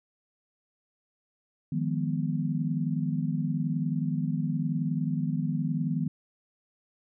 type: chord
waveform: sine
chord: F half-diminished seventh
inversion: third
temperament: equal with one note detuned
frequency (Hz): 155.56 / 174.61 / 205.9 / 246.9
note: Eb3 / F3 / Ab3 / Cb4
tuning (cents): 0 / 0 / -15 / 0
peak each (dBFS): -29 / -32 / -35 / -32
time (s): 1.72-6.08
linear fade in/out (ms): 5
effects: none